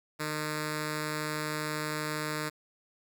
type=tone with notch filter; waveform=5% pulse; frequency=152.6 Hz; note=D#3; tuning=33 cents flat; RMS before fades=-34 dBFS; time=0.19-2.5 s; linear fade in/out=20 ms; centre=780 Hz; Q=1.9; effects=10-bit